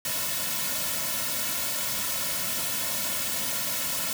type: noise with comb filter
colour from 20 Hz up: white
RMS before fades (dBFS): -29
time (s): 0.05-4.13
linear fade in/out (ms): 2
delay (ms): 2.5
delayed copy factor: -0.95
effects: none